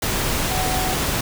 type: tone in noise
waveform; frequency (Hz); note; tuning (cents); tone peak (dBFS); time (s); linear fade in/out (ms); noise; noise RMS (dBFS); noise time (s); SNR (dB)
sine; 746; F#5; +14; -25; 0.51-0.94; 5; pink; -22; 0.02-1.21; -6
effects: none